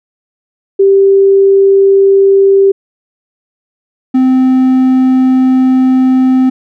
sine / triangle tone pair in turn, 392 / 258.7 Hz, G4 / C4, 0 / -19 cents, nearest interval perfect fifth, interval 719 cents, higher first, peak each -3 dBFS, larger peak neither, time 0.79-2.72 / 4.14-6.5 s, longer second, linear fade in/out 10 ms, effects none

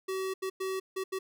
square tone bursts at uneven times, 380 Hz, F#4, 46 cents sharp, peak -32 dBFS, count 5, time 0.08-0.34 / 0.42-0.5 / 0.6-0.8 / 0.96-1.04 / 1.12-1.19 s, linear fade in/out 10 ms, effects none

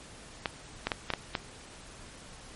clicks, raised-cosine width 0.3 ms, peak -12 dBFS, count 6, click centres 0.458 / 0.87 / 0.918 / 1.103 / 1.137 / 1.352 s, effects pink hiss -49 dBFS RMS until 2.55 s + MP3 48 kbps

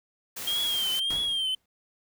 white noise, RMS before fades -36 dBFS, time 0.36-1 s, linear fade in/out 10 ms
triangle tone with vibrato, 3200 Hz, G7, 35 cents sharp, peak -24 dBFS, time 0.47-1.55 s, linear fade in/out 5 ms, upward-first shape triangle, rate 1.7 Hz, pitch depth 93 cents each way
pink noise with exponential decay, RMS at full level -36 dBFS, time 1.1-1.66 s, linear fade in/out 5 ms, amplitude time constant 120 ms
effects none

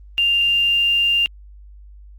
sine tone with quantisation, 2794 Hz, F7, in tune, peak -14 dBFS, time 0.18-1.26 s, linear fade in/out 0 ms, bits 7, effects added 50 Hz sine -39 dBFS peak until 2.18 s + Opus 32 kbps

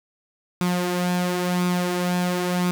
sawtooth tone with flanger, 178.7 Hz, F3, 40 cents sharp, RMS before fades -23 dBFS, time 0.61-2.71 s, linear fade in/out 0 ms, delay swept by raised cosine 0.82 to 4.42 ms, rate 0.96 Hz, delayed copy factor +0.5, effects none

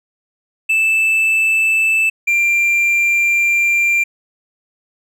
triangle tone pair in turn, 2637 / 2376 Hz, E7 / D7, 0 / +20 cents, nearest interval major second, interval 180 cents, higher first, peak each -10 dBFS, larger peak neither, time 0.69-2.1 / 2.27-4.04 s, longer second, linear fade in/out 10 ms, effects none

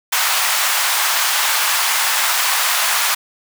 pink high-pass noise, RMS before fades -17 dBFS, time 0.12-3.15 s, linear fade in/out 10 ms, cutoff 870 Hz, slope 24 dB/octave, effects none

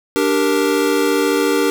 square chord, G minor, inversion second, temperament equal, 293.7 / 392 / 466.2 Hz, D4 / G4 / Bb4, 0 / 0 / 0 cents, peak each -19 dBFS, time 0.16-1.7 s, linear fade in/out 0 ms, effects none

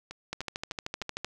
two click trains, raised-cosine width 0.2 ms, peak -16 / -23 dBFS, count 13 / 4, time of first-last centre 0.33-1.246 / 0.11-1.022 s, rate 13.1 / 3.29 Hz, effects none

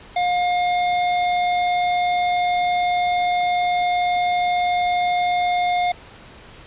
square tone, 713 Hz, F5, 36 cents sharp, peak -18 dBFS, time 0.16-5.92 s, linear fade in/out 5 ms, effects pink hiss -43 dBFS RMS until 6.66 s + resampled to 8000 Hz

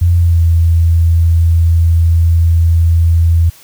sine tone with pitch glide, 86.4 to 83.26 Hz, F2 to E2, -18 to +18 cents, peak -6 dBFS, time 0.01-3.5 s, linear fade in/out 10 ms, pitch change -64 cents, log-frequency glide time 0.16-0.42 s, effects white hiss -41 dBFS RMS until 3.63 s

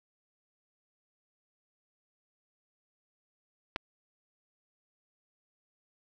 clicks, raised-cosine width 0.3 ms, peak -15 / -25 dBFS, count 2, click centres 3.761 / 3.764 s, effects none

